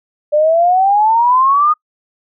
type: exponential sweep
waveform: sine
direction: up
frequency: 587.3 to 1244.5 Hz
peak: -8 dBFS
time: 0.32-1.74 s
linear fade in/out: 20 ms
effects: noise-tail reverb RT60 0.1 s tail -24 dB re dry